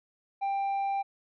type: tone with tanh clipping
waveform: sine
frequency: 790 Hz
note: G5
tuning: 13 cents sharp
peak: -28 dBFS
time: 0.41-1.03 s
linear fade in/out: 20 ms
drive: 4 dB
effects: none